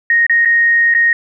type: tone with dropouts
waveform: sine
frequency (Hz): 1864.7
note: A#6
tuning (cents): 0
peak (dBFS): -8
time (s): 0.1-1.13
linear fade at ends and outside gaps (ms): 2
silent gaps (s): 0.266-0.296 / 0.45-0.456 / 0.94-0.948
effects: none